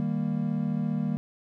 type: chord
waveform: triangle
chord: Eb major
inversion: none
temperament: equal with one note detuned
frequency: 155.56 / 198.28 / 233.1 Hz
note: Eb3 / G3 / Bb3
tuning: 0 / +20 / 0 cents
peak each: -28 dBFS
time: 0-1.17 s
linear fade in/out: 0 ms
effects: none